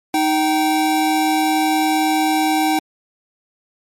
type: tone pair together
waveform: square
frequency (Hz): 312.1 / 773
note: D#4 / G5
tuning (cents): +5 / -24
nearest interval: octave + major third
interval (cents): 1571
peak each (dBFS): -18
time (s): 0.14-2.79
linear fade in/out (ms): 2
effects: MP3 64 kbps